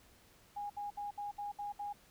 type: tone bursts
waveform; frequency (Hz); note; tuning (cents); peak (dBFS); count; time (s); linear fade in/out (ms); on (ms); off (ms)
sine; 820; G#5; -22; -38; 7; 0.56-1.93; 10; 140; 65
effects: pink hiss -64 dBFS RMS until 2.1 s